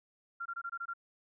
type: tone bursts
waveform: sine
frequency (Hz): 1382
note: F6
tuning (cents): -19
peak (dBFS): -36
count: 7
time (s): 0.4-0.937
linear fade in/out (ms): 10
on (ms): 57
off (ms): 23
effects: none